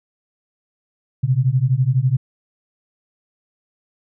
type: beating tone pair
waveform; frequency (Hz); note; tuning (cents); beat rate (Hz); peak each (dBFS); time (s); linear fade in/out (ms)
sine; 123.47 / 135.47; B2 / C#3; 0 / -39; 12; -17; 1.23-2.17; 10
effects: none